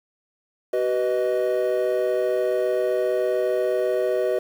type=chord; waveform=triangle; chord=B major; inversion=second; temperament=equal with one note detuned; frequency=378.9 / 493.9 / 622.3 Hz; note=F#4 / B4 / D#5; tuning=+41 / 0 / 0 cents; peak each=-22 dBFS; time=0.73-4.39 s; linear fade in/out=5 ms; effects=tanh soft clip ceiling -9 dBFS + 8-bit